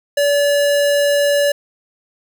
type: tone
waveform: square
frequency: 574 Hz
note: D5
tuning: 40 cents flat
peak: -13 dBFS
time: 0.17-1.52 s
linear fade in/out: 5 ms
effects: none